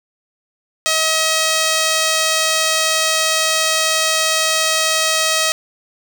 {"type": "tone", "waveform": "5% pulse", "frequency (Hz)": 637, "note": "D#5", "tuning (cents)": 41, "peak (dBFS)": -3, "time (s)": [0.86, 5.52], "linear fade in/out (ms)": 0, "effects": []}